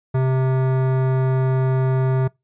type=tone with hard clipping; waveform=sine; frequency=130.81 Hz; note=C3; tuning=in tune; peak=-18 dBFS; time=0.14-2.28 s; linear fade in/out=10 ms; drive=17 dB; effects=noise-tail reverb RT60 0.2 s tail -24 dB re dry + resampled to 8000 Hz